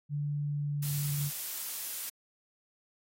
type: tone with pitch glide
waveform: sine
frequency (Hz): 145.9 to 144.39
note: D3 to D3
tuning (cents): -11 to -29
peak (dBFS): -30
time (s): 0.09-1.31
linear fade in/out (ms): 50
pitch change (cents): -18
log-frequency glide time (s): 0.44-1.12
type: noise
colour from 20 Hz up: blue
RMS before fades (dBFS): -37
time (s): 0.82-2.1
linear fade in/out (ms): 10
effects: AAC 48 kbps